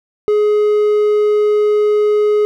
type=tone; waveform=triangle; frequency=420 Hz; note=G#4; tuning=19 cents sharp; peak=-8 dBFS; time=0.28-2.45 s; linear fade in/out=0 ms; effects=none